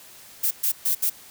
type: noise bursts at uneven times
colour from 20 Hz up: violet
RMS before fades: -22 dBFS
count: 4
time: 0.43-0.51 / 0.63-0.72 / 0.85-0.95 / 1.02-1.1 s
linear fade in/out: 10 ms
effects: white hiss -47 dBFS RMS until 1.3 s